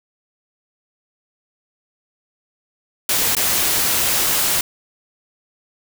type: noise with dropouts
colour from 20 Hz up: white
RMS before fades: -18 dBFS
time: 3.09-4.61 s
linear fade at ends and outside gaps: 2 ms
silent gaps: 3.351-3.367 s
effects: none